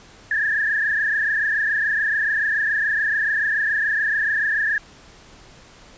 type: tone with frequency modulation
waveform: sine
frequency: 1728 Hz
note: A6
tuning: 32 cents flat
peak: -18 dBFS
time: 0.31-4.78 s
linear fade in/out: 2 ms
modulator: 27 Hz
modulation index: 2.9
effects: pink hiss -47 dBFS RMS until 5.97 s + resampled to 16000 Hz